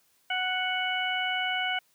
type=harmonic tone; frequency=740 Hz; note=F#5; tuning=in tune; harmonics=1 / 2 / 3 / 4; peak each=-32 / -32 / -32 / -32 dBFS; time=0.3-1.79 s; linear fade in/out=5 ms; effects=white hiss -67 dBFS RMS until 1.94 s + high-pass 80 Hz 12 dB/octave